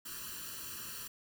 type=noise with comb filter; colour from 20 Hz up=white; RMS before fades=-44 dBFS; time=0.05-1.08 s; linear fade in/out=10 ms; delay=0.69 ms; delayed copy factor=+1; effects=none